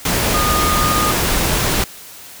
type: tone in noise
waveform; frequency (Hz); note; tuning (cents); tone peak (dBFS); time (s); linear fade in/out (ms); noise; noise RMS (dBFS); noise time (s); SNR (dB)
sine; 1226; D#6; -26; -17; 0.34-1.11; 2; pink; -17; 0.05-1.84; -3
effects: white hiss -37 dBFS RMS until 2.4 s